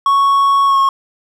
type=tone with pitch glide; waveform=triangle; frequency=1108.7 to 1089.7 Hz; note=C#6 to C#6; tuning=0 to -30 cents; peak=-7 dBFS; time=0.06-0.89 s; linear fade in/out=2 ms; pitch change=-30 cents; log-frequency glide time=0.66-0.78 s; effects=none